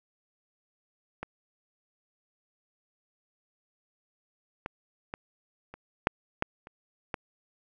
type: clicks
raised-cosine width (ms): 0.5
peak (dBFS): -20 / -19 / -20 / -28 / -6 / -11 / -30 / -16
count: 8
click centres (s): 1.23 / 4.661 / 5.139 / 5.74 / 6.071 / 6.424 / 6.671 / 7.142
effects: none